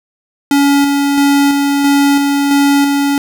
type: tone with tremolo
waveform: square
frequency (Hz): 282.1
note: C#4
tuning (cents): +30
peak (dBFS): -8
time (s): 0.51-3.18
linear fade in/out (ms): 2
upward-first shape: square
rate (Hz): 1.5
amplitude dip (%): 30
effects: none